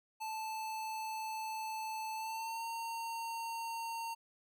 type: tone with pitch glide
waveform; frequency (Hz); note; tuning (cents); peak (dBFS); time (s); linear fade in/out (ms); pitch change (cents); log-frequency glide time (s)
square; 877 to 916.4; A5 to A#5; -6 to -30; -39; 0.2-4.15; 20; +76; 2.15-2.65
effects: none